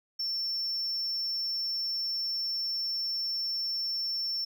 sine tone, 5410 Hz, E8, 44 cents sharp, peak -27 dBFS, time 0.19-4.45 s, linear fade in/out 10 ms, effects tanh soft clip ceiling -28 dBFS + 11-bit

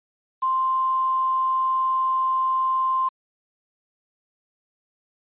sine tone with quantisation, 1046.5 Hz, C6, in tune, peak -19 dBFS, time 0.42-3.09 s, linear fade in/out 10 ms, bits 7, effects resampled to 8000 Hz

